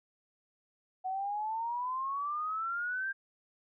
sine exponential sweep, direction up, 740 to 1600 Hz, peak -32 dBFS, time 1.04-3.13 s, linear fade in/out 20 ms, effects none

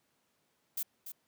violet noise with echo, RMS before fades -35 dBFS, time 0.77-0.83 s, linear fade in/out 5 ms, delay 290 ms, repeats 1, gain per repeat -9 dB, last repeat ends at 1.12 s, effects pink hiss -75 dBFS RMS until 1.27 s + high-pass 150 Hz 12 dB/octave

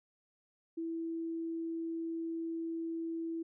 sine tone, 329.6 Hz, E4, in tune, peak -35 dBFS, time 0.77-3.43 s, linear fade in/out 10 ms, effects none

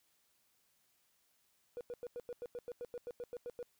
triangle tone bursts, 484.3 Hz, B4, 34 cents flat, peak -37 dBFS, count 15, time 1.77-3.628 s, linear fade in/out 0 ms, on 38 ms, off 92 ms, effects tanh soft clip ceiling -37 dBFS + white hiss -75 dBFS RMS until 3.79 s

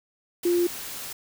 sine tone in noise, 349.2 Hz, F4, in tune, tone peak -19 dBFS, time 0.45-0.67 s, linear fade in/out 5 ms, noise white, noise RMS -36 dBFS, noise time 0.43-1.13 s, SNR +14 dB, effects none

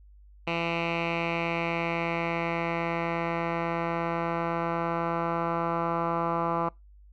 10% pulse tone with low-pass filter sweep, 168.2 Hz, E3, 35 cents sharp, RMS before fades -29 dBFS, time 0.47-6.69 s, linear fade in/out 5 ms, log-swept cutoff 2700 to 1200 Hz, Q 3.2, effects noise-tail reverb RT60 0.2 s tail -25 dB re dry + added 50 Hz sine -50 dBFS peak until 7.12 s

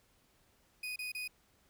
35% pulse tone bursts, 2489 Hz, D#7, in tune, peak -36 dBFS, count 3, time 0.83-1.278 s, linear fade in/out 5 ms, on 130 ms, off 29 ms, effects pink hiss -70 dBFS RMS until 1.69 s

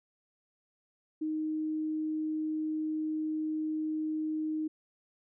sine tone, 311.1 Hz, D#4, in tune, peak -30 dBFS, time 1.21-4.68 s, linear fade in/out 10 ms, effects none

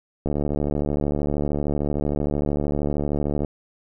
click train, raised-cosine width 2 ms, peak -11 dBFS, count 234, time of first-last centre 0.26-3.447 s, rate 73.1 Hz, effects none

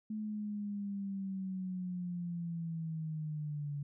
sine linear sweep, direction down, 216.1 to 142.6 Hz, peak -36 dBFS, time 0.1-3.83 s, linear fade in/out 5 ms, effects none

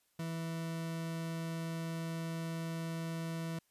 40% pulse tone, 164.4 Hz, E3, 4 cents flat, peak -36 dBFS, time 0.19-3.59 s, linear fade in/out 5 ms, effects white hiss -75 dBFS RMS until 3.7 s + resampled to 32000 Hz

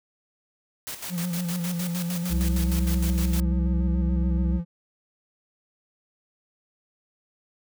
white noise with tremolo, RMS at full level -34 dBFS, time 0.87-3.4 s, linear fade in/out 0 ms, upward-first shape square, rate 6.5 Hz, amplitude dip 65%
triangle tone with vibrato, 174.61 Hz, F3, in tune, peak -24 dBFS, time 1.09-4.65 s, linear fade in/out 50 ms, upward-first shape square, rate 7 Hz, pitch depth 41 cents each way
harmonic tone, 65.41 Hz, C2, in tune, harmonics 1 / 3 / 5, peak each -22 / -32 / -36 dBFS, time 2.29-4.61 s, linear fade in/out 50 ms
effects none

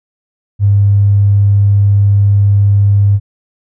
triangle tone with tanh clipping, 100.8 Hz, G2, 49 cents sharp, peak -5 dBFS, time 0.59-3.2 s, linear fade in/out 50 ms, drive 3 dB, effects none

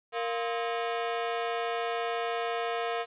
sawtooth ring-modulated tone, 582 Hz, D5, 16 cents flat, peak -22 dBFS, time 0.12-3.06 s, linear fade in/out 50 ms, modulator 117 Hz, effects resampled to 8000 Hz + 10-bit

